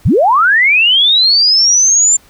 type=linear sweep; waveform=sine; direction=up; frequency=56.6 to 7300 Hz; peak=-6 dBFS; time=0.05-2.17 s; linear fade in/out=10 ms; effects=pink hiss -46 dBFS RMS until 2.29 s